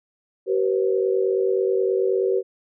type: tone cluster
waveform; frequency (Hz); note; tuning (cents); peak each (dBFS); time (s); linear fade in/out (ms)
sine; 383 / 479.6 / 529; G4 / A#4 / C5; -40 / +49 / +19; -20 / -23 / -28; 0.46-2.43; 50
effects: none